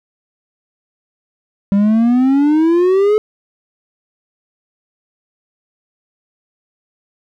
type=exponential sweep; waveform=triangle; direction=up; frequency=196 to 432.9 Hz; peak=-7 dBFS; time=1.72-3.18 s; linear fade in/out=0 ms; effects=none